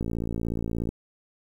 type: click train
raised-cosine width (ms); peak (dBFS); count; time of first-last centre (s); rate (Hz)
3; -17; 51; 0.01-0.89; 56.8
effects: 9-bit